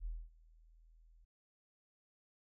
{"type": "tone with ADSR envelope", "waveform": "sine", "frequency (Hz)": 40.52, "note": "E1", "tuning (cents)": -29, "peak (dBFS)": -37, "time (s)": [0, 1.25], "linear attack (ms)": 54, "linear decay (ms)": 240, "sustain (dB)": -24, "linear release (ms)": 9, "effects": []}